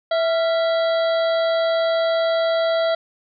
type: harmonic tone with a mistuned harmonic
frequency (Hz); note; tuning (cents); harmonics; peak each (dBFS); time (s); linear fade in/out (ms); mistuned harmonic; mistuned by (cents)
658; E5; -3; 1 / 2 / 3 / 5 / 6 / 7; -17 / -28 / -33 / -33 / -34 / -38; 0.11-2.95; 5; 2; +79
effects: none